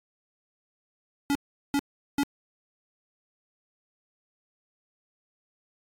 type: tone bursts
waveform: square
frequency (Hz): 283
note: C#4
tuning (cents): +36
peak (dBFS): -23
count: 3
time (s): 1.3-2.233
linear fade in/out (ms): 0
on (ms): 51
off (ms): 390
effects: AAC 48 kbps